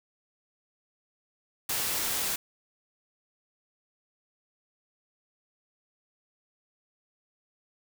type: noise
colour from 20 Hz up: white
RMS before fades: -30 dBFS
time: 1.69-2.36 s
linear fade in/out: 5 ms
effects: none